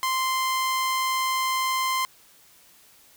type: tone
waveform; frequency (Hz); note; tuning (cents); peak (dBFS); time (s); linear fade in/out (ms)
sawtooth; 1043; C6; -6; -19; 0.03-2.05; 0
effects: white hiss -55 dBFS RMS until 3.16 s